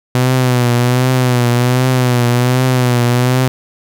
sawtooth tone with vibrato, 124.7 Hz, B2, 17 cents sharp, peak -6 dBFS, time 0.15-3.48 s, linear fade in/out 0 ms, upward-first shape triangle, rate 1.3 Hz, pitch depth 67 cents each way, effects none

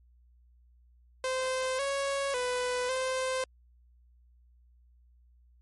sawtooth tone with pitch steps, 518 / 554 / 497.6 / 519 Hz, C5 / C#5 / B4 / C5, -17 / -1 / +13 / -14 cents, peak -25 dBFS, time 1.24-3.44 s, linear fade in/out 2 ms, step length 550 ms, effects added 60 Hz sine -58 dBFS peak until 5.61 s + MP3 48 kbps

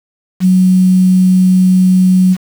sine tone with quantisation, 185 Hz, F#3, in tune, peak -5 dBFS, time 0.4-2.37 s, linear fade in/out 50 ms, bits 5, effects none

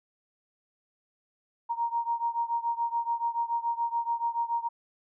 sine beating tone pair, 932.3 / 939.3 Hz, A#5 / A#5, 0 / +13 cents, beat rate 7 Hz, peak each -29 / -31 dBFS, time 1.69-4.69 s, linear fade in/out 20 ms, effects none

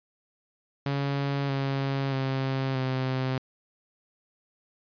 sawtooth tone with pitch steps, 140 / 136.8 / 133.68 / 130.62 Hz, C#3 / C#3 / C3 / C3, +18 / -23 / +38 / -3 cents, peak -22 dBFS, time 0.86-3.38 s, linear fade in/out 2 ms, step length 630 ms, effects resampled to 11025 Hz

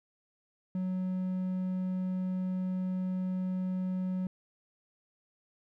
triangle tone, 185 Hz, F#3, in tune, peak -28 dBFS, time 0.75-4.27 s, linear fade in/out 2 ms, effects none

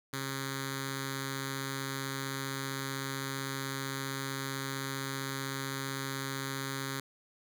5% pulse tone with notch filter, 135.6 Hz, C#3, 38 cents flat, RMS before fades -37 dBFS, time 0.13-7 s, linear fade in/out 2 ms, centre 690 Hz, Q 0.61, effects none

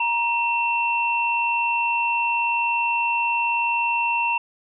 sine tone pair together, 940.9 / 2700 Hz, A#5 / E7, +16 / +41 cents, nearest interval octave + tritone, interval 1825 cents, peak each -22 dBFS, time 0-4.38 s, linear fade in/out 5 ms, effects none

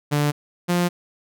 sawtooth tone pair in turn, 146.83 / 175.85 Hz, D3 / F3, 0 / +12 cents, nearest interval minor third, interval 312 cents, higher second, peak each -14 dBFS, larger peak neither, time 0.11-0.32 / 0.68-0.89 s, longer neither, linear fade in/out 20 ms, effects none

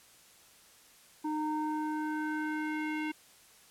square tone with low-pass filter sweep, 307.1 Hz, D#4, 23 cents flat, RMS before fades -34 dBFS, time 1.24-3.12 s, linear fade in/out 10 ms, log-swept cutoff 800 to 2500 Hz, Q 3, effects white hiss -59 dBFS RMS until 3.7 s + low-pass 12000 Hz 12 dB/octave

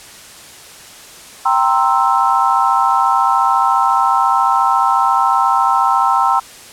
sine chord, C dominant seventh, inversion second, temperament equal, 784 / 932.3 / 1046.5 / 1318.5 Hz, G5 / Bb5 / C6 / E6, 0 / 0 / 0 / 0 cents, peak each -16 dBFS, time 1.45-6.4 s, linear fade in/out 10 ms, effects white hiss -37 dBFS RMS until 6.72 s + low-pass 10000 Hz 12 dB/octave

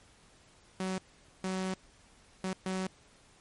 sawtooth tone bursts at uneven times, 187.7 Hz, F#3, 25 cents sharp, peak -28 dBFS, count 4, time 0.8-0.98 / 1.44-1.74 / 2.44-2.53 / 2.66-2.87 s, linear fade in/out 2 ms, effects pink hiss -61 dBFS RMS until 3.4 s + MP3 48 kbps

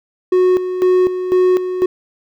triangle tone with tremolo, 366.6 Hz, F#4, 16 cents flat, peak -7 dBFS, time 0.32-1.86 s, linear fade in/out 5 ms, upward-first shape square, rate 2 Hz, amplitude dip 65%, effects none

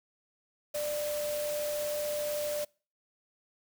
sine tone in noise, 593 Hz, D5, 17 cents sharp, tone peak -31 dBFS, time 0.74-2.65 s, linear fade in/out 10 ms, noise white, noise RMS -40 dBFS, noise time 0.74-2.65 s, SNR +6 dB, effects noise-tail reverb RT60 0.4 s tail -26 dB re dry

